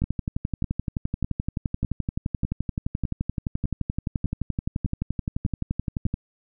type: two click trains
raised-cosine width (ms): 5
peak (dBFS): -14 / -13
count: 11 / 72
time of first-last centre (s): 0.04-6.064 / 0.02-6.141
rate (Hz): 1.66 / 11.6
effects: none